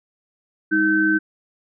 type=tone cluster; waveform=sine; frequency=201.1 / 314.5 / 1537 Hz; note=G3 / D#4 / G6; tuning=+44 / +19 / -35 cents; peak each=-27 / -18 / -18 dBFS; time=0.71-1.19 s; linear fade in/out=20 ms; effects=none